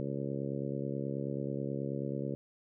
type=harmonic tone; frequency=69.3 Hz; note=C#2; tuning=in tune; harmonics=2 / 3 / 4 / 5 / 6 / 7 / 8; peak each=-38 / -40 / -41 / -42 / -43 / -43 / -44 dBFS; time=0-2.35 s; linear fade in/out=0 ms; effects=none